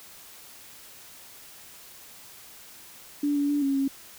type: tone with pitch steps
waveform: sine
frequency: 289.8 / 285.9 / 290.1 / 275 / 272.8 Hz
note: D4 / D4 / D4 / C#4 / C#4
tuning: -23 / -46 / -21 / -14 / -28 cents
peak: -22 dBFS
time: 3.23-3.88 s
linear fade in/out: 5 ms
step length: 130 ms
effects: white hiss -48 dBFS RMS until 4.18 s